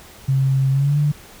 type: tone with pitch glide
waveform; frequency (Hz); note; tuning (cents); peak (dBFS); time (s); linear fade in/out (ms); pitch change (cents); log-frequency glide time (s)
sine; 134.3 to 147.3; C3 to D3; +46 to +6; -14; 0.28-1.12; 10; +160; 0.71-0.98
effects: pink hiss -43 dBFS RMS until 1.4 s